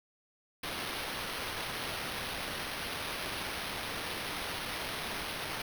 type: noise with sample-and-hold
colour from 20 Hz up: violet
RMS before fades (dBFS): -38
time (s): 0.63-5.62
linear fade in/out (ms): 5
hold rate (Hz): 7350
effects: none